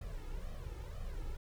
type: noise with flanger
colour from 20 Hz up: brown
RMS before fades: -42 dBFS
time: 0.01-1.37 s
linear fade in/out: 5 ms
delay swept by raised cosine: 1.6 to 2.33 ms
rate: 2 Hz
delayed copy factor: +0.8
effects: none